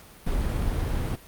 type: noise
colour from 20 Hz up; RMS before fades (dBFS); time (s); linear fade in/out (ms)
brown; -26; 0.26-1.16; 10
effects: pink hiss -49 dBFS RMS until 1.27 s + Opus 48 kbps